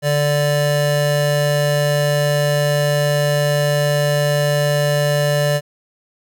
square tone pair together, 146.25 / 585 Hz, D3 / D5, -7 / -7 cents, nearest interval 2 octaves, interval 2400 cents, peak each -18 dBFS, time 0.02-5.61 s, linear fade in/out 50 ms, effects none

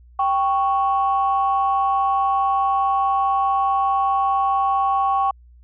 sine tone pair together, 784 / 1108.7 Hz, G5 / C#6, 0 / 0 cents, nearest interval tritone, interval 600 cents, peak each -18 / -19 dBFS, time 0.19-5.31 s, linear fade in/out 5 ms, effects tanh soft clip ceiling -9 dBFS + added 60 Hz sine -45 dBFS peak until 5.63 s

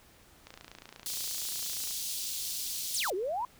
click train, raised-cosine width 0.2 ms, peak -29 dBFS, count 42, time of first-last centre 0.47-1.909 s, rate 28.5 Hz
pink high-pass noise, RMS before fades -36 dBFS, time 1.06-3.1 s, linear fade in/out 0 ms, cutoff 3800 Hz, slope 24 dB/octave
sine exponential two-way sweep, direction down then up, 10050 to 349.2 to 1032 Hz, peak -30 dBFS, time 2.94-3.45 s, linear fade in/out 2 ms, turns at 3.14 s
effects pink hiss -59 dBFS RMS until 3.59 s

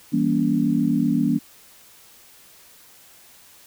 sine chord, E diminished seventh, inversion none, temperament just, 164.81 / 197.78 / 237.3 / 284.8 Hz, E3 / G3 / Bb3 / Db4, 0 / +16 / +31 / +47 cents, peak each -25 / -25 / -21 / -22 dBFS, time 0.12-1.39 s, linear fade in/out 20 ms, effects white hiss -50 dBFS RMS until 3.66 s

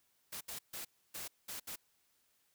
white noise bursts at uneven times, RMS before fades -44 dBFS, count 6, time 0.32-0.41 / 0.48-0.59 / 0.73-0.85 / 1.14-1.28 / 1.48-1.6 / 1.67-1.76 s, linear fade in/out 10 ms, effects white hiss -75 dBFS RMS until 2.54 s

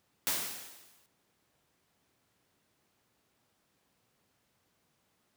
white noise with exponential decay, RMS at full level -29 dBFS, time 0.27-1.06 s, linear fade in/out 0 ms, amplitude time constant 170 ms, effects pink hiss -74 dBFS RMS until 5.36 s + high-pass 100 Hz 12 dB/octave

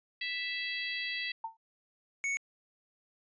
harmonic tone, 659.3 Hz, E5, in tune, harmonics 3 / 4 / 5 / 6 / 7, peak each -37 / -39 / -41 / -43 / -44 dBFS, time 0.21-1.32 s, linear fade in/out 5 ms
sine tone with exponential decay, 900 Hz, A5, 39 cents sharp, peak -31 dBFS, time 1.44-1.57 s, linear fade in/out 5 ms, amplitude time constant 28 ms
square tone, 2220 Hz, C#7, 2 cents sharp, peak -31 dBFS, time 2.24-2.37 s, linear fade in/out 0 ms
effects resampled to 16000 Hz

